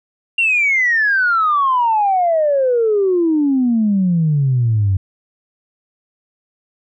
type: exponential sweep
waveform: sine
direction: down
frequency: 2794 to 93 Hz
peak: -11 dBFS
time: 0.38-4.97 s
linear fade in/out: 5 ms
effects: tanh soft clip ceiling -7 dBFS